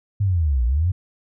sine linear two-way sweep, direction down then up, 104.2 to 56.7 to 95.7 Hz, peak -16 dBFS, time 0.2-0.92 s, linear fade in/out 10 ms, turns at 0.65 s, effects none

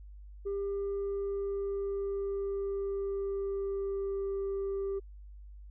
sine tone with pitch glide, 398.4 to 392.9 Hz, G4 to G4, +28 to +4 cents, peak -29 dBFS, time 0.45-5 s, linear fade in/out 20 ms, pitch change -24 cents, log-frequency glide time 0.93-4.35 s, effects tanh soft clip ceiling -30 dBFS + added 50 Hz sine -46 dBFS peak until 5.7 s

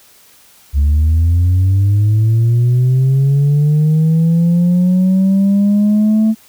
sine linear sweep, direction up, 69.3 to 221.3 Hz, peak -6 dBFS, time 0.73-6.35 s, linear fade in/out 50 ms, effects tanh soft clip ceiling -7 dBFS + white hiss -46 dBFS RMS until 6.48 s

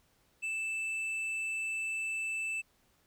sine tone with hard clipping, 2641 Hz, E7, 3 cents sharp, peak -34 dBFS, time 0.42-2.62 s, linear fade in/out 20 ms, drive 5 dB, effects pink hiss -70 dBFS RMS until 3.06 s

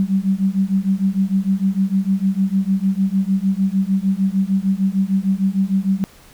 sine beating tone pair, 189.7 / 196.3 Hz, F#3 / G3, +43 / +3 cents, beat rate 6.6 Hz, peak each -18 dBFS, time 0-6.04 s, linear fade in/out 0 ms, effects pink hiss -47 dBFS RMS until 6.33 s

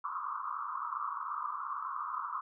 white band-pass noise, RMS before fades -38 dBFS, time 0.04-2.41 s, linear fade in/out 2 ms, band 1000 to 1300 Hz, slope 96 dB/octave, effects none

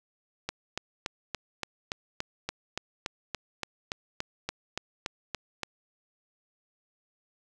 click train, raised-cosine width 0.2 ms, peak -14 dBFS, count 19, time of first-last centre 0.49-5.633 s, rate 3.5 Hz, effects none

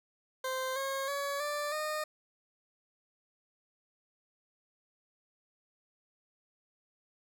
20% pulse tone with pitch steps, 520 / 541.8 / 564.4 / 588.1 / 612.7 Hz, C5 / C#5 / C#5 / D5 / D#5, -11 / -40 / +31 / +2 / -27 cents, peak -28 dBFS, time 0.44-2.04 s, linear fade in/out 5 ms, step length 320 ms, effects none

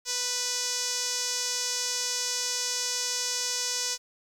sawtooth tone with band-pass filter, 493.9 Hz, B4, in tune, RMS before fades -30 dBFS, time 0.05-3.98 s, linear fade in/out 50 ms, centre 5900 Hz, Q 3.1, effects 9-bit

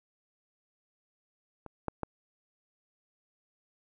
clicks, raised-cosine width 1 ms, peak -29 / -17 / -18 dBFS, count 3, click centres 1.663 / 1.883 / 2.033 s, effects none

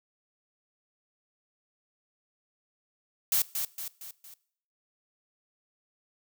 blue noise with echo, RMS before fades -25 dBFS, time 3.32-3.42 s, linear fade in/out 2 ms, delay 230 ms, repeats 4, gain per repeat -6 dB, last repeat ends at 4.34 s, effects noise-tail reverb RT60 0.6 s tail -21 dB re dry

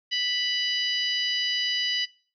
harmonic tone with a mistuned harmonic, 987.8 Hz, B5, in tune, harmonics 2 / 3 / 4 / 5 / 6, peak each -32 / -26 / -34 / -31 / -43 dBFS, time 0.11-2.06 s, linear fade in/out 20 ms, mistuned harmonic 5, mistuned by -15 cents, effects noise-tail reverb RT60 0.4 s tail -21 dB re dry

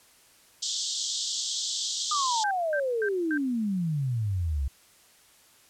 pink band-pass noise, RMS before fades -31 dBFS, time 0.62-2.44 s, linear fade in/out 10 ms, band 3200 to 7900 Hz, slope 96 dB/octave
sine exponential sweep, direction down, 1236 to 64.7 Hz, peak -25 dBFS, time 2.11-4.68 s, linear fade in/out 5 ms
sine tone bursts, 1568 Hz, G6, in tune, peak -28 dBFS, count 4, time 2.44-3.376 s, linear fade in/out 2 ms, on 69 ms, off 220 ms
effects white hiss -58 dBFS RMS until 5.69 s + low-pass 12000 Hz 12 dB/octave

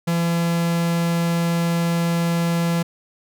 45% pulse tone, 169.2 Hz, E3, 45 cents sharp, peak -18 dBFS, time 0.07-2.83 s, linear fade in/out 10 ms, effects none

